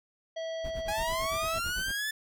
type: harmonic tone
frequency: 652 Hz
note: E5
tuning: 19 cents flat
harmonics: 1 / 3 / 5 / 7 / 9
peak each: -33 / -47 / -46 / -54 / -56 dBFS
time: 0.36-1.59 s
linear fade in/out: 10 ms
type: noise with tremolo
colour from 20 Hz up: brown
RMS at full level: -38 dBFS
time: 0.64-1.92 s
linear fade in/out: 5 ms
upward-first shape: sine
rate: 8.9 Hz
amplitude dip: 90%
type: linear sweep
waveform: sawtooth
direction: up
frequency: 810 to 1760 Hz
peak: -27 dBFS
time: 0.88-2.11 s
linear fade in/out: 5 ms
effects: none